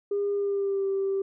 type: tone with pitch glide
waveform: sine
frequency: 404.6 to 390.1 Hz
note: G#4 to G4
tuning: -45 to -8 cents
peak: -23 dBFS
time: 0.11-1.22 s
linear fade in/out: 5 ms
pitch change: -63 cents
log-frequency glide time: 0.34-0.87 s
effects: tanh soft clip ceiling -20 dBFS